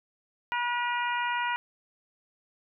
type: harmonic tone with a mistuned harmonic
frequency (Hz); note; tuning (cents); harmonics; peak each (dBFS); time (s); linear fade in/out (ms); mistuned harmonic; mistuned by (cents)
483; B4; -39; 2 / 3 / 4 / 5 / 6; -29 / -33 / -35 / -37 / -39; 0.52-1.56; 0; 6; -32
effects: none